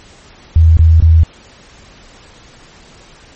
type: tone bursts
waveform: sine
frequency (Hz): 81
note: E2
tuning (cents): -30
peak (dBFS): -3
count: 3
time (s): 0.56-1.234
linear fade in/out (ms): 0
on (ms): 210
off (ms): 22
effects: pink hiss -41 dBFS RMS until 3.35 s + MP3 32 kbps